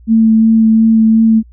sine tone with vibrato, 222.7 Hz, A3, 21 cents sharp, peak -5 dBFS, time 0.07-1.43 s, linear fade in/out 50 ms, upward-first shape sine, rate 2.8 Hz, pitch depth 12 cents each way, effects added 59 Hz sine -37 dBFS peak until 1.52 s

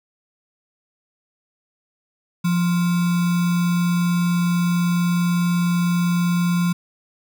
sine tone with sample-and-hold, 174.61 Hz, F3, in tune, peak -16 dBFS, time 2.44-6.73 s, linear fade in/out 10 ms, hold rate 1225 Hz, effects none

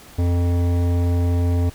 triangle tone with hard clipping, 87.31 Hz, F2, in tune, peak -18 dBFS, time 0.18-1.7 s, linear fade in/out 10 ms, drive 18 dB, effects pink hiss -44 dBFS RMS until 1.74 s

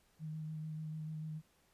sine tone with vibrato, 156 Hz, D#3, 5 cents sharp, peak -40 dBFS, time 0.19-1.42 s, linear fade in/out 50 ms, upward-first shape square, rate 6.8 Hz, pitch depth 13 cents each way, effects pink hiss -72 dBFS RMS until 1.73 s + resampled to 32000 Hz

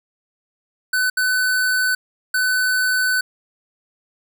square tone bursts at uneven times, 1506 Hz, F#6, 30 cents sharp, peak -17 dBFS, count 3, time 0.93-1.1 / 1.17-1.95 / 2.34-3.21 s, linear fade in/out 5 ms, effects none

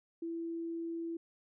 sine tone, 333.1 Hz, E4, 18 cents sharp, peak -36 dBFS, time 0.22-1.17 s, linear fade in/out 5 ms, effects none

